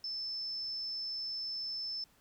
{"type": "tone", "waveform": "sine", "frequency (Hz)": 5274, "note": "E8", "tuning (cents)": 0, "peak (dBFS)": -36, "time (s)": [0.04, 2.04], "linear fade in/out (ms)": 2, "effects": ["pink hiss -67 dBFS RMS until 2.2 s"]}